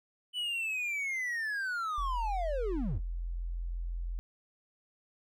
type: linear sweep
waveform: triangle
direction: down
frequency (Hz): 3000 to 30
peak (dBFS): -30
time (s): 0.33-3.02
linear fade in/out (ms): 50
type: tone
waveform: sine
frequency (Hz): 42.89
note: F1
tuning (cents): -31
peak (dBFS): -33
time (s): 1.98-4.19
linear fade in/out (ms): 0
effects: none